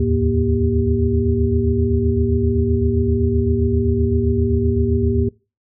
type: tone cluster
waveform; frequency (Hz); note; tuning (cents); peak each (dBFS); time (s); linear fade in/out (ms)
sine; 75.5 / 83.2 / 109.4 / 237.7 / 394.3; D2 / E2 / A2 / A#3 / G4; +48 / +17 / -9 / +34 / +10; -21; 0-5.29; 5
effects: noise-tail reverb RT60 0.3 s tail -23 dB re dry